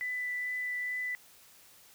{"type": "tone with vibrato", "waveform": "sine", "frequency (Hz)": 1989, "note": "B6", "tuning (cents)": 12, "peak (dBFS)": -32, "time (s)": [0.01, 1.15], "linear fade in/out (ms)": 0, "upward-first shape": "triangle", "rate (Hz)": 2.3, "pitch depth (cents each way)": 9, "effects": ["white hiss -58 dBFS RMS until 1.94 s"]}